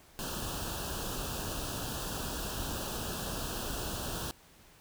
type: band-stop noise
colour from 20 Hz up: pink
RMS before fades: -37 dBFS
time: 0.19-4.31 s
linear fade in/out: 0 ms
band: 1700 to 2600 Hz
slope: 96 dB/octave
effects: pink hiss -59 dBFS RMS until 4.8 s